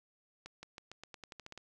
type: accelerating click train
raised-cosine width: 0.2 ms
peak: -30 dBFS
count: 12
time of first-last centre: 0.46-1.577 s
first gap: 170 ms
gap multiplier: 0.89
effects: none

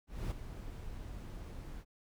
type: noise with ADSR envelope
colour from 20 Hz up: brown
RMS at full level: -35 dBFS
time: 0.07-1.85 s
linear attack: 240 ms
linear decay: 12 ms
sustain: -10 dB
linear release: 54 ms
effects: none

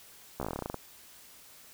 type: slowing click train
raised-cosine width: 1 ms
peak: -20 dBFS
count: 14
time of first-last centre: 0.4-0.743 s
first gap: 14 ms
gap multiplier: 1.1
effects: white hiss -54 dBFS RMS until 1.73 s

